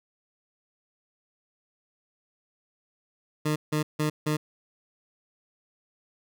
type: tone bursts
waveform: 20% pulse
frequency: 152.3 Hz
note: D#3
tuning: 37 cents flat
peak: -19 dBFS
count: 4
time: 3.45-4.37 s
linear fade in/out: 10 ms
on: 110 ms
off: 160 ms
effects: none